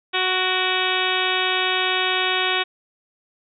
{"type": "harmonic tone with a mistuned harmonic", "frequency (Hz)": 370.4, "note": "F#4", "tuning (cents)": 2, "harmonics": [1, 2, 3, 4, 5, 6, 7, 8, 9, 10], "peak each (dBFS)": [-28, -28, -28, -28, -28, -28, -28, -28, -28, -28], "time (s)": [0.13, 2.64], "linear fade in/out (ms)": 20, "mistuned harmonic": 6, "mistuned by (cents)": 61, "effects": []}